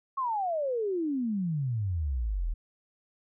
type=exponential sweep; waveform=sine; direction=down; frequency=1108.7 to 37.17 Hz; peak=-27 dBFS; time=0.17-2.54 s; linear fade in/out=10 ms; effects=none